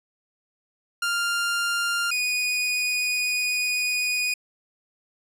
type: tone pair in turn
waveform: sawtooth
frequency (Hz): 1396.9 / 2473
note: F6 / D#7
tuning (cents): 0 / -11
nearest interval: minor seventh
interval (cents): 989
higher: second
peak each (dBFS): -19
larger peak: neither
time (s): 1.02-2.11 / 2.11-4.34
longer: second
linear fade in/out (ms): 5
effects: low-pass 12000 Hz 12 dB/octave